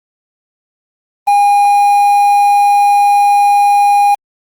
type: tone with quantisation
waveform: triangle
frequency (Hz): 814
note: G#5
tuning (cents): -35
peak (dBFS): -4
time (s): 1.27-4.15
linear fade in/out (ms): 10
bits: 5
effects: Opus 32 kbps